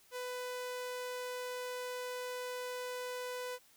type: tone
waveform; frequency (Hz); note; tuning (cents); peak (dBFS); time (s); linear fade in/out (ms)
sawtooth; 498.3; B4; +15; -35; 0.11-3.59; 50
effects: white hiss -65 dBFS RMS until 3.76 s